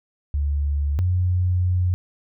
sine tone pair in turn, 72 / 90.37 Hz, D2 / F#2, -34 / -40 cents, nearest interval major third, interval 394 cents, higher second, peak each -19 / -17 dBFS, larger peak second, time 0.34-0.99 / 0.99-1.94 s, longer second, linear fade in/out 0 ms, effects none

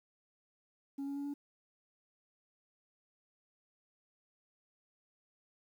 sine tone with pitch steps, 277.2 / 280.1 / 283 / 286 Hz, C#4 / C#4 / C#4 / D4, 0 / +18 / +36 / -46 cents, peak -34 dBFS, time 0.98-1.34 s, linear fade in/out 10 ms, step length 90 ms, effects tanh soft clip ceiling -36 dBFS + 11-bit

